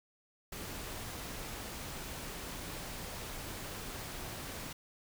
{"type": "noise", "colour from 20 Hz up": "pink", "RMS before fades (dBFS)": -43, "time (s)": [0.52, 4.73], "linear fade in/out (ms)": 5, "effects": []}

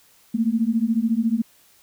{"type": "beating tone pair", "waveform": "sine", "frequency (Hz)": [220, 234], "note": ["A3", "A#3"], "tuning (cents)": [0, 7], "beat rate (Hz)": 14, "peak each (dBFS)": -21, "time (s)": [0.34, 1.42], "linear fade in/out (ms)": 10, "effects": ["white hiss -56 dBFS RMS until 1.82 s"]}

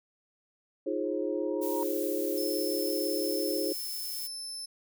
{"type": "chord", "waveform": "sine", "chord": "F minor seventh", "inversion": "third", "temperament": "equal with one note detuned", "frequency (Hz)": [311.1, 349.2, 415.3, 537], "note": ["Eb4", "F4", "Ab4", "C5"], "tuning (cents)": [0, 0, 0, 45], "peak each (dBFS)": -34, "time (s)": [0.86, 3.73], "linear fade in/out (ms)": 10}
{"type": "tone with exponential growth", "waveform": "sine", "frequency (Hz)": 943, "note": "A#5", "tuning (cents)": 20, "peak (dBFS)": -32, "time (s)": [1.04, 1.83], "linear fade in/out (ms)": 0, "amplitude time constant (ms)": 170}
{"type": "noise", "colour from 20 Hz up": "violet", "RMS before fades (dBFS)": -39, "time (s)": [1.61, 4.28], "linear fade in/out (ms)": 20}
{"type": "tone", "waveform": "30% pulse", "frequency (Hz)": 5274, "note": "E8", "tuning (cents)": 0, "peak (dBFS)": -33, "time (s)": [2.37, 4.66], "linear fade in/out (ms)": 10}
{"effects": []}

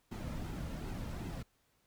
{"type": "noise with flanger", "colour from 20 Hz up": "brown", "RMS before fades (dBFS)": -41, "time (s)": [0.11, 1.43], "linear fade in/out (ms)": 10, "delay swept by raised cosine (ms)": [1.7, 2.7], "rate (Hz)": 2.6, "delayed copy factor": -0.5, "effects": ["pink hiss -74 dBFS RMS until 1.86 s"]}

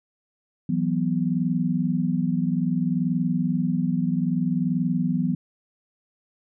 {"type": "chord", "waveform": "sine", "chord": "E suspended second", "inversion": "none", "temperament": "just", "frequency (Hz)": [164.81, 185.42, 247.2], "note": ["E3", "F#3", "B3"], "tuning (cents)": [0, 4, 2], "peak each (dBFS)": -25, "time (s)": [0.69, 5.35], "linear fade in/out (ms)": 5, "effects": []}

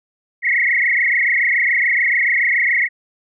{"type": "tone with frequency modulation", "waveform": "sine", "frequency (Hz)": 2040, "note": "C7", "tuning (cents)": -44, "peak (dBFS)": -13, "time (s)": [0.42, 2.89], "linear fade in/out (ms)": 50, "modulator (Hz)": 27, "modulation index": 6.5, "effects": []}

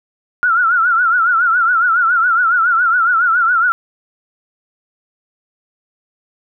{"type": "tone with vibrato", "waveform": "sine", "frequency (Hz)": 1396.9, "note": "F6", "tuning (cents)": 0, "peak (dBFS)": -10, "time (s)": [0.43, 3.72], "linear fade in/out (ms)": 0, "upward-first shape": "triangle", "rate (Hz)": 7.2, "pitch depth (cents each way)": 130, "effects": []}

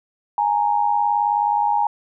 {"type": "tone pair together", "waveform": "sine", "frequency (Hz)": [830.6, 929.6], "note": ["G#5", "A#5"], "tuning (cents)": [0, -5], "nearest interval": "major second", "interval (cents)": 195, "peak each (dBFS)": [-18, -20], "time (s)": [0.38, 1.87], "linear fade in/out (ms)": 2, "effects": []}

